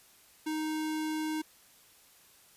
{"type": "tone", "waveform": "square", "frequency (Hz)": 311.1, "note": "D#4", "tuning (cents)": 0, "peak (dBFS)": -32, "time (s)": [0.46, 1.42], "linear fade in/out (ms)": 10, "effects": ["white hiss -60 dBFS RMS until 2.56 s", "resampled to 32000 Hz"]}